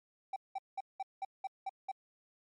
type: tone bursts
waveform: triangle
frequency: 774 Hz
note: G5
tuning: 22 cents flat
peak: -33 dBFS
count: 8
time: 0.33-1.916 s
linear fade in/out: 5 ms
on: 32 ms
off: 190 ms
effects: MP3 48 kbps